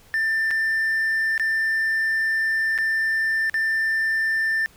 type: tone with dropouts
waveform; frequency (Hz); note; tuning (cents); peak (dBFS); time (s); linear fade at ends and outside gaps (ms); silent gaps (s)
triangle; 1785; A6; +24; -17; 0.14-4.66; 0; 0.507-0.511 / 1.378-1.397 / 2.778-2.786 / 3.497-3.542
effects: tanh soft clip ceiling -13 dBFS + pink hiss -53 dBFS RMS until 4.76 s